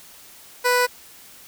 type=tone; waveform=15% pulse; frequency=493.9 Hz; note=B4; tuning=in tune; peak=-10 dBFS; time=0.64-0.87 s; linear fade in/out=20 ms; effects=white hiss -46 dBFS RMS until 1.47 s